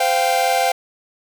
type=chord; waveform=45% pulse; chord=C suspended fourth; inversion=none; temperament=equal with one note detuned; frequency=516.6 / 698.5 / 784 Hz; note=C5 / F5 / G5; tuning=-22 / 0 / 0 cents; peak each=-22 / -19 / -19 dBFS; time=0-0.72 s; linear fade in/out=5 ms; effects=none